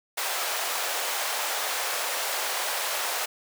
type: high-pass noise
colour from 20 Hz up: pink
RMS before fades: -29 dBFS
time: 0.17-3.26 s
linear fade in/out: 10 ms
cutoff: 570 Hz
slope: 24 dB/octave
effects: none